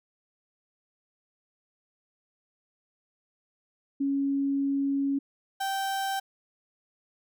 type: tone pair in turn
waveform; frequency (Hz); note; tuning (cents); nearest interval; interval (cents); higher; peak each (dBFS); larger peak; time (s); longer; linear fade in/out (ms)
sine / 35% pulse; 277.2 / 779.3; C#4 / G5; 0 / -10; octave + tritone; 1790; second; -24 / -26; first; 4-5.19 / 5.6-6.2; first; 10
effects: none